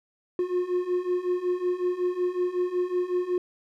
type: beating tone pair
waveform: triangle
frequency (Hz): 356.1 / 361.5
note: F4 / F#4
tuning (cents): +34 / -40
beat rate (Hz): 5.4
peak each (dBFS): -27 / -24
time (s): 0.39-3.38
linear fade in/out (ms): 2
effects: none